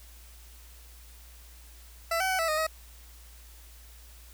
20% pulse tone with pitch steps, 666 / 759 / 752 / 656 / 618 / 635 Hz, E5 / F#5 / F#5 / E5 / D#5 / D#5, +18 / +44 / +28 / -9 / -12 / +35 cents, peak -21 dBFS, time 2.11-2.668 s, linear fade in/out 5 ms, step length 93 ms, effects added 58 Hz sine -49 dBFS peak until 4.33 s + white hiss -55 dBFS RMS until 4.33 s

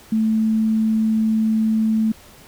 sine tone, 220 Hz, A3, in tune, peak -15 dBFS, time 0.12-2.12 s, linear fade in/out 5 ms, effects pink hiss -46 dBFS RMS until 2.47 s

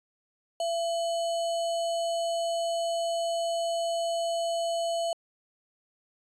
sine tone with sample-and-hold, 675 Hz, E5, 41 cents sharp, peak -26 dBFS, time 0.6-5.13 s, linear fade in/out 2 ms, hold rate 3675 Hz, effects resampled to 22050 Hz

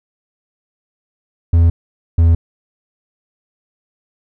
triangle tone pair in turn, 84 / 83.23 Hz, E2 / E2, +33 / +17 cents, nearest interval unison, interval 16 cents, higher first, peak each -5 dBFS, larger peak neither, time 1.53-1.7 / 2.18-2.35 s, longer neither, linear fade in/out 5 ms, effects none

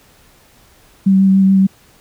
sine tone with vibrato, 192.5 Hz, G3, 31 cents flat, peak -7 dBFS, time 1.06-1.67 s, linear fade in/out 10 ms, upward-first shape triangle, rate 7 Hz, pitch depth 17 cents each way, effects pink hiss -49 dBFS RMS until 2 s

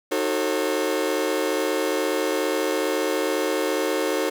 40% pulse chord, D# diminished seventh, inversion none, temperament just, 311.1 / 373.4 / 448 / 537.6 Hz, D#4 / F#4 / A4 / C5, 0 / +16 / +31 / +47 cents, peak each -27 / -27 / -26 / -26 dBFS, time 0.11-4.3 s, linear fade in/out 10 ms, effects none

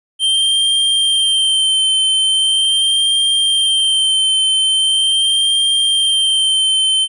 square tone with vibrato, 3136 Hz, G7, in tune, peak -12 dBFS, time 0.19-7.08 s, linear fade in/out 50 ms, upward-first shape sine, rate 0.41 Hz, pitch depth 26 cents each way, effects resampled to 24000 Hz

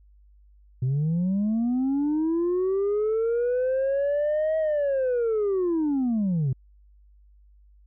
sine linear two-way sweep, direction up then down, 123.47 to 639 to 123.47 Hz, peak -19 dBFS, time 0.82-6.53 s, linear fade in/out 5 ms, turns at 4.58 s, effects tanh soft clip ceiling -20 dBFS + added 50 Hz sine -52 dBFS peak until 7.86 s

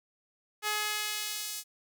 sawtooth tone with high-pass filter sweep, 422.2 Hz, G#4, 29 cents sharp, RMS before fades -34 dBFS, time 0.62-1.64 s, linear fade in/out 50 ms, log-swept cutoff 1100 to 6000 Hz, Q 0.73, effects none

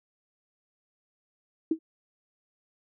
sine tone with exponential decay, 321.4 Hz, E4, 44 cents flat, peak -18 dBFS, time 1.71-1.79 s, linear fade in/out 5 ms, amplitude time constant 17 ms, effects none

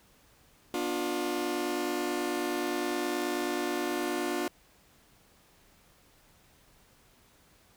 sawtooth chord, B diminished, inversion none, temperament just, 246.9 / 296.3 / 355.6 Hz, B3 / D4 / F4, 0 / +15 / +31 cents, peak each -34 / -30 / -28 dBFS, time 0.74-4.48 s, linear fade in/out 2 ms, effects pink hiss -62 dBFS RMS until 7.76 s

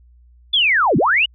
sine linear two-way sweep, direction down then up, 3539 to 120 to 3004 Hz, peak -12 dBFS, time 0.53-1.26 s, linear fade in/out 10 ms, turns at 0.97 s, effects added 60 Hz sine -46 dBFS peak until 1.34 s

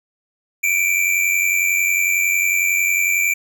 square tone pair together, 2300 / 2391 Hz, D7 / D7, -37 / +30 cents, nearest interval minor second, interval 67 cents, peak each -19 dBFS, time 0.63-3.34 s, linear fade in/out 10 ms, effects none

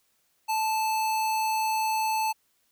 square tone, 875 Hz, A5, 10 cents flat, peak -25 dBFS, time 0.48-2.33 s, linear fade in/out 20 ms, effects white hiss -70 dBFS RMS until 2.71 s

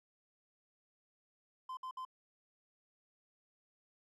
triangle tone bursts, 1032 Hz, C6, 24 cents flat, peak -39 dBFS, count 3, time 1.69-2.051 s, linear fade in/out 5 ms, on 81 ms, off 59 ms, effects none

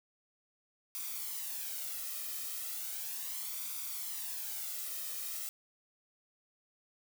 blue noise with flanger, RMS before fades -40 dBFS, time 0.95-5.49 s, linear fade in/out 0 ms, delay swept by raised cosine 0.84 to 1.62 ms, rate 0.36 Hz, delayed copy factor +0.6, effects none

